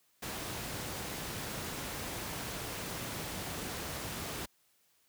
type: noise with amplitude modulation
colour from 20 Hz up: pink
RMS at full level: -38 dBFS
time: 0.22-4.46 s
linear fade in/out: 10 ms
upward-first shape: sine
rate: 284 Hz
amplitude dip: 30%
effects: white hiss -71 dBFS RMS until 5.08 s + high-pass 60 Hz 12 dB/octave